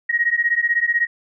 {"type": "beating tone pair", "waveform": "sine", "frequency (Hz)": [1879, 1895], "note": ["A#6", "A#6"], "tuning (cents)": [13, 28], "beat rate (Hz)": 16, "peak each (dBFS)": -19, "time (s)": [0.09, 1.07], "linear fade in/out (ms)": 10, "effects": []}